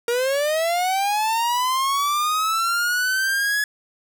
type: linear sweep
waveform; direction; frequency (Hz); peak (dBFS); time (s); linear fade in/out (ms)
45% pulse; up; 466.2 to 1700; -19; 0.08-3.64; 2
effects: none